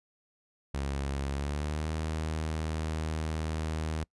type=tone with pitch glide; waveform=sawtooth; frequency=69.3 to 78.69 Hz; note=C#2 to D#2; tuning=0 to +20 cents; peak=-27 dBFS; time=0.74-4.04 s; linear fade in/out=5 ms; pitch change=+220 cents; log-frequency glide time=1.31-1.9 s; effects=noise-tail reverb RT60 0.1 s tail -25 dB re dry + resampled to 24000 Hz